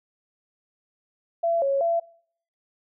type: tone with pitch steps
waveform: sine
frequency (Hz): 674 / 551 / 675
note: E5 / C#5 / E5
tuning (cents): +38 / -11 / +41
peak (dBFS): -20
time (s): 1.43-2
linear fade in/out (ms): 10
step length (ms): 190
effects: noise-tail reverb RT60 0.6 s tail -23 dB re dry